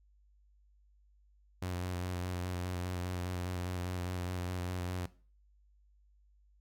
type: tone with vibrato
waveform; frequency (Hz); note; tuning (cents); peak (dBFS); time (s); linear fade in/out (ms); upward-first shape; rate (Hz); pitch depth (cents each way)
sawtooth; 90.1; F#2; -45; -31; 1.62-5.06; 5; square; 4.9; 21
effects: noise-tail reverb RT60 0.4 s tail -19 dB re dry + added 50 Hz sine -63 dBFS peak until 6.6 s